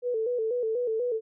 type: tone with vibrato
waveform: sine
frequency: 466.2 Hz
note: A#4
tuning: in tune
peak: -25 dBFS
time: 0.02-1.21 s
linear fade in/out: 50 ms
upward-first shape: square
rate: 4.1 Hz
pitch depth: 88 cents each way
effects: none